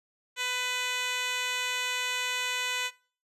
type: tone with band-pass filter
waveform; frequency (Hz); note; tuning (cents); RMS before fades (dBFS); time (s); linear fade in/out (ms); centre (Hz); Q
10% pulse; 499.6; B4; +20; -31; 0.36-2.91; 50; 3900; 0.8
effects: noise-tail reverb RT60 0.4 s tail -21 dB re dry + resampled to 32000 Hz